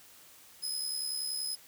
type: tone with amplitude modulation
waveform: 25% pulse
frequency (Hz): 5070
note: D#8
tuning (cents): +32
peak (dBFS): -26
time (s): 0.62-1.56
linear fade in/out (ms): 20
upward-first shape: sine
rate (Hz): 70.5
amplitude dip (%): 50
effects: white hiss -56 dBFS RMS until 1.67 s + high-pass 60 Hz 12 dB/octave